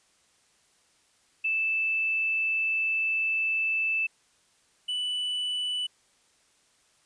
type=tone pair in turn; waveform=sine / triangle; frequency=2637 / 2975 Hz; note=E7 / F#7; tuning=0 / +9 cents; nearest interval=major second; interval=209 cents; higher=second; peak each=-24 / -26 dBFS; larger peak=first; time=1.44-4.07 / 4.88-5.87 s; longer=first; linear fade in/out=10 ms; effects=white hiss -65 dBFS RMS until 7.05 s + resampled to 22050 Hz